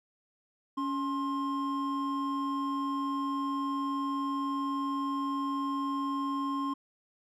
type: tone pair together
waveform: triangle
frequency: 279.6 / 1060 Hz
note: C#4 / C6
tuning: +15 / +22 cents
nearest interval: octave + major seventh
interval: 2307 cents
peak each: -30 / -31 dBFS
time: 0.77-6.74 s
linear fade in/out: 10 ms
effects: none